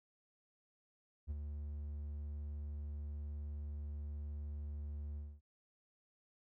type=tone with ADSR envelope; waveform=triangle; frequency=73.42 Hz; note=D2; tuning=in tune; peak=-34 dBFS; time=1.27-5.41 s; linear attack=37 ms; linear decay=25 ms; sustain=-5 dB; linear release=240 ms; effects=none